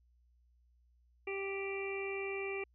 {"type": "harmonic tone", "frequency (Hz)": 392, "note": "G4", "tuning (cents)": 0, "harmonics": [1, 2, 3, 5, 6, 7], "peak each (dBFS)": [-38, -49, -51, -50, -42, -49], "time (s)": [1.27, 2.64], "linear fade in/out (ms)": 5, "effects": ["added 60 Hz sine -66 dBFS peak until 2.74 s"]}